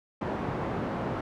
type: band-pass noise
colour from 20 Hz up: pink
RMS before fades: -32 dBFS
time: 0.21-1.21 s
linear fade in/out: 5 ms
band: 110 to 1100 Hz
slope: 12 dB/octave
effects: none